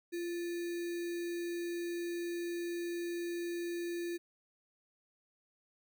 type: tone with sample-and-hold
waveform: sine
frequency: 344.2 Hz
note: F4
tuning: 25 cents flat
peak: -35 dBFS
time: 0.12-4.18 s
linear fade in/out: 20 ms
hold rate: 2100 Hz
effects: none